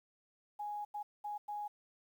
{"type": "tone bursts at uneven times", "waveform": "sine", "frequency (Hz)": 830.6, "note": "G#5", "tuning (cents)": 0, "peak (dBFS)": -38, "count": 4, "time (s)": [[0.59, 0.85], [0.94, 1.03], [1.24, 1.38], [1.48, 1.68]], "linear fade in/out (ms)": 10, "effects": ["11-bit"]}